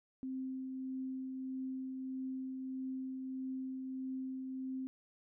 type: tone with tremolo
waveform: sine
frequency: 261.6 Hz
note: C4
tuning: in tune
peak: -37 dBFS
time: 0.23-4.87 s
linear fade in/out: 0 ms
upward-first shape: triangle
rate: 1.6 Hz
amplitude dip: 30%
effects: none

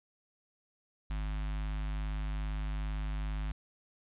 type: tone with notch filter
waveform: square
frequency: 51.2 Hz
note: G#1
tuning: 24 cents flat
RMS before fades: -35 dBFS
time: 1.1-3.52 s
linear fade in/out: 5 ms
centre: 440 Hz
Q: 0.66
effects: resampled to 8000 Hz + 11-bit

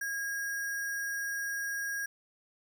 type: tone with sample-and-hold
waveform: sine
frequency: 1636 Hz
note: G#6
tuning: 26 cents flat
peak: -32 dBFS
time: 0.01-2.06 s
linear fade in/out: 5 ms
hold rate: 7350 Hz
effects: none

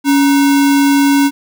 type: tone with sample-and-hold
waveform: sine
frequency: 280.3 Hz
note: C#4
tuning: 19 cents sharp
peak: -7 dBFS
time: 0.04-1.31 s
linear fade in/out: 50 ms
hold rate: 1225 Hz
effects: none

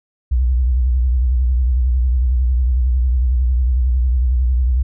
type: tone with vibrato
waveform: sine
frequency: 62.4 Hz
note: B1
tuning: 19 cents sharp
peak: -12 dBFS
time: 0.31-4.83 s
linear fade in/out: 10 ms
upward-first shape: sine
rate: 11 Hz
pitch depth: 110 cents each way
effects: none

